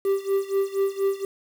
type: tone with tremolo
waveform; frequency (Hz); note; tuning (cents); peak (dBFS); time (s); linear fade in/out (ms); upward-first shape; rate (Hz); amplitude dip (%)
triangle; 392; G4; 0; -16; 0.05-1.25; 2; sine; 4.2; 90
effects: 7-bit